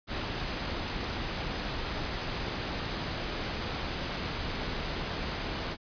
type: noise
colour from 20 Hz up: pink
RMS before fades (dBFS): -34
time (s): 0.07-5.77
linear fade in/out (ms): 50
effects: resampled to 11025 Hz